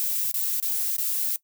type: noise with dropouts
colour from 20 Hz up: violet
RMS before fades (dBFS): -26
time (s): 0-1.36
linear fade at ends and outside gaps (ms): 0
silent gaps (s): 0.314-0.342 / 0.6-0.626 / 0.965-0.983
effects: noise-tail reverb RT60 0.1 s tail -19 dB re dry